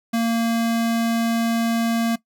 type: tone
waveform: square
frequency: 230 Hz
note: A#3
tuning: 23 cents flat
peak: -19 dBFS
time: 0.13-2.16 s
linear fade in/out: 10 ms
effects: noise-tail reverb RT60 0.1 s tail -19 dB re dry